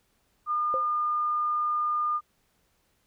sine tone, 1212 Hz, D#6, 46 cents flat, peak -24 dBFS, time 0.46-2.21 s, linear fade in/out 50 ms
sine tone with exponential decay, 523.3 Hz, C5, in tune, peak -25 dBFS, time 0.74-0.89 s, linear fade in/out 0 ms, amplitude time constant 32 ms
effects pink hiss -70 dBFS RMS until 3.06 s

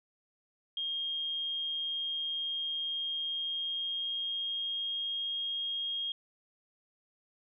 sine tone with pitch glide, 3231 to 3252 Hz, G#7 to G#7, -48 to -37 cents, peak -32 dBFS, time 0.77-6.12 s, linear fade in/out 2 ms, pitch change +11 cents, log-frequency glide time 3.17-5.37 s, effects none

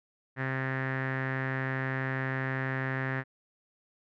sawtooth tone with low-pass filter, 132.3 Hz, C3, 20 cents sharp, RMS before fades -32 dBFS, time 0.36-3.24 s, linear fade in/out 50 ms, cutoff 1800 Hz, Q 6.7, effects none

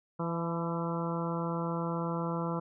harmonic tone with a mistuned harmonic, 167.6 Hz, E3, 29 cents sharp, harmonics 1 / 2 / 3 / 4 / 5 / 6 / 7 / 8, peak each -33 / -39 / -38 / -44 / -43 / -40 / -43 / -43 dBFS, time 0.19-2.6 s, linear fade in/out 10 ms, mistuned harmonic 5, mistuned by +44 cents, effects none

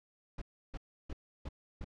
brown noise bursts, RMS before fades -40 dBFS, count 5, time 0.38-1.845 s, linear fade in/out 5 ms, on 37 ms, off 320 ms, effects low-pass 5000 Hz 12 dB/octave

